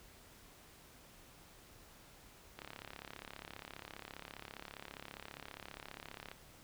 click train, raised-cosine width 0.3 ms, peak -30 dBFS, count 131, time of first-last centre 2.59-6.315 s, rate 34.9 Hz, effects pink hiss -60 dBFS RMS until 6.63 s

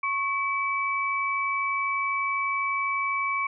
sine tone pair together, 1100 / 2296 Hz, C#6 / D7, -14 / -40 cents, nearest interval octave + minor second, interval 1274 cents, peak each -27 dBFS, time 0.03-3.47 s, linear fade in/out 5 ms, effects none

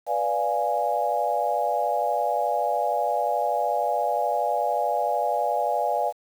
sine chord, B diminished seventh, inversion none, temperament equal, 493.9 / 587.3 / 698.5 / 830.6 Hz, B4 / D5 / F5 / Ab5, 0 / 0 / 0 / 0 cents, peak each -30 / -27 / -26 / -26 dBFS, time 0.06-6.13 s, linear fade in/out 50 ms, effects 8-bit

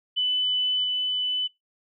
sine tone with level steps, 2999 Hz, F#7, 23 cents sharp, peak -21 / -23 dBFS, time 0.16-1.48 s, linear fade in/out 20 ms, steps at 0.84 s, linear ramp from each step 2 ms, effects noise-tail reverb RT60 0.2 s tail -21 dB re dry

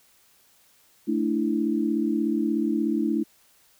sine chord, A suspended fourth, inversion none, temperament just, 220 / 293.3 / 330 Hz, A3 / D4 / E4, 0 / -2 / +2 cents, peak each -26 dBFS, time 1.07-3.24 s, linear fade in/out 20 ms, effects white hiss -60 dBFS RMS until 3.79 s

